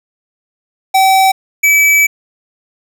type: tone pair in turn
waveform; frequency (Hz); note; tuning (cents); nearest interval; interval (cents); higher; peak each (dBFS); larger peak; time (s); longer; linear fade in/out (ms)
square; 767 / 2298; G5 / D7; -38 / -38; octave + perfect fifth; 1900; second; -7; neither; 0.94-1.32 / 1.63-2.07; second; 10
effects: none